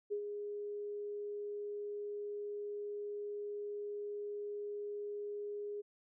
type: tone with ADSR envelope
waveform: sine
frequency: 412.4 Hz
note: G#4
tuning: 12 cents flat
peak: -33 dBFS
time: 0.1-5.82 s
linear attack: 24 ms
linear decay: 85 ms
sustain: -6 dB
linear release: 18 ms
effects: none